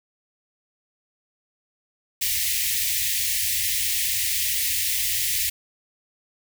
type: band-stop noise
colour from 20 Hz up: white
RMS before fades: -24 dBFS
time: 2.21-5.5 s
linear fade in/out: 10 ms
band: 110 to 1800 Hz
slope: 96 dB/octave
effects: none